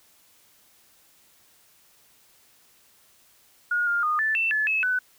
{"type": "tone with pitch steps", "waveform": "sine", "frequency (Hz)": [1437, 1406, 1227, 1756, 2675, 1724, 2590, 1499], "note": ["F6", "F6", "D#6", "A6", "E7", "A6", "E7", "F#6"], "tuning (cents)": [49, 11, -25, -4, 25, -36, -31, 22], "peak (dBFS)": -21, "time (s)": [3.71, 4.99], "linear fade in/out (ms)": 5, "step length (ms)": 160, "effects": ["white hiss -59 dBFS RMS until 5.18 s"]}